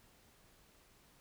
silence, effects pink hiss -66 dBFS RMS until 1.2 s

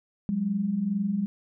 sine tone pair together, 181.5 / 203.7 Hz, F#3 / G#3, -33 / -33 cents, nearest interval major second, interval 200 cents, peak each -31 / -25 dBFS, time 0.29-1.26 s, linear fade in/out 0 ms, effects none

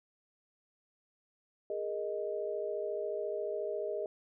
sine chord, Ab suspended second, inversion none, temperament equal with one note detuned, 412 / 466.2 / 622.3 Hz, Ab4 / Bb4 / Eb5, -14 / 0 / 0 cents, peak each -37 / -40 / -37 dBFS, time 1.7-4.06 s, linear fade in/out 2 ms, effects none

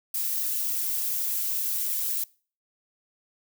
violet noise with flanger, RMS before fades -28 dBFS, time 0.14-2.24 s, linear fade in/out 5 ms, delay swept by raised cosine 1.3 to 4.1 ms, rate 3.4 Hz, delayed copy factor -0.9, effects noise-tail reverb RT60 0.4 s tail -23 dB re dry

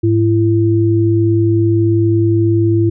sine tone pair together, 105.99 / 336.5 Hz, G#2 / E4, +36 / +36 cents, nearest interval octave + minor sixth, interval 2000 cents, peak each -12 dBFS, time 0.03-2.9 s, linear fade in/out 10 ms, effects none

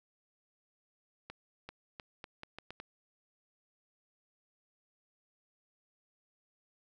accelerating click train, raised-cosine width 0.3 ms, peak -28 dBFS, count 8, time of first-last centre 1.3-2.8 s, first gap 390 ms, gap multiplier 0.79, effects none

